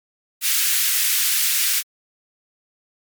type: high-pass noise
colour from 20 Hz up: white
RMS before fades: -19 dBFS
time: 0.41-1.83 s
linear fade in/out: 50 ms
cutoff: 1600 Hz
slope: 24 dB/octave
effects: MP3 96 kbps